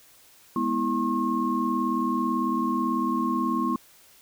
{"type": "tone cluster", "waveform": "sine", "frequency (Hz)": [207.8, 246, 325.6, 1078], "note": ["G#3", "B3", "E4", "C#6"], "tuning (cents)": [1, -7, -21, -49], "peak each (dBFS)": [-31, -27, -29, -27], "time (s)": [0.56, 3.76], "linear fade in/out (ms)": 2, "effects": ["white hiss -55 dBFS RMS until 4.21 s"]}